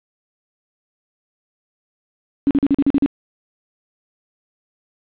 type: tone bursts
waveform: sine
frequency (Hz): 280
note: C#4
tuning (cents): +18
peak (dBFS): -11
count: 8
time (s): 2.47-3.061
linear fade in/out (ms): 0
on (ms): 38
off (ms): 41
effects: resampled to 8000 Hz + 7-bit